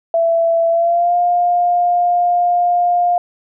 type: tone with pitch glide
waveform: sine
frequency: 667 to 705.4 Hz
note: E5 to F5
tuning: +20 to +17 cents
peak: -11 dBFS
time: 0.14-3.18 s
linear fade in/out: 2 ms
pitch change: +97 cents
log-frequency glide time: 0.69-1.16 s
effects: none